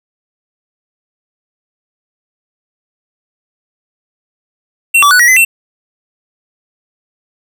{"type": "tone with pitch steps", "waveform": "square", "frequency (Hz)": [2718, 1154, 1481, 1913, 2026, 2698], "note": ["F7", "D6", "F#6", "A#6", "B6", "E7"], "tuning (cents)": [-48, -31, 1, 44, 44, 40], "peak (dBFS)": -5, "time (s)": [4.94, 5.45], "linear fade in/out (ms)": 10, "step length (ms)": 85, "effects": []}